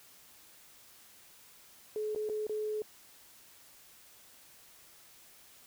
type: tone with dropouts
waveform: sine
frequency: 427.2 Hz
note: G#4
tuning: 49 cents sharp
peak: -32 dBFS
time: 1.96-2.82 s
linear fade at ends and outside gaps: 1 ms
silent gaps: 2.149-2.16 / 2.29-2.297 / 2.468-2.495 s
effects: white hiss -58 dBFS RMS until 5.66 s